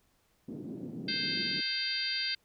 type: band-pass noise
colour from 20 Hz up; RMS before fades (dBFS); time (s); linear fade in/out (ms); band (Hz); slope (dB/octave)
white; -41; 0.48-1.61; 5; 150 to 320; 24
type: harmonic tone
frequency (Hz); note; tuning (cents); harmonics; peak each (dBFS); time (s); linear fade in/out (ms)
524; C5; +2; 3 / 4 / 5 / 6 / 7 / 8 / 9; -40 / -39 / -41 / -41 / -40 / -42 / -33; 1.08-2.35; 5
effects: pink hiss -71 dBFS RMS until 2.44 s